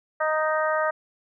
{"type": "harmonic tone", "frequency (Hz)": 311.1, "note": "D#4", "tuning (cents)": 0, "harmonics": [2, 3, 4, 5, 6], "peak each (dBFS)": [-24, -30, -27, -30, -32], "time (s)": [0.2, 0.91], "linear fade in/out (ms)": 10, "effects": []}